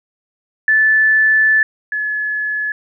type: tone pair in turn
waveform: sine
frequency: 1747 / 1708.1 Hz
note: A6 / G#6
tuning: -13 / +48 cents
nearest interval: unison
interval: 39 cents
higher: first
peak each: -9 / -17 dBFS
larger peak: first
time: 0.68-1.63 / 1.92-2.72 s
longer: first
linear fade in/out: 2 ms
effects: none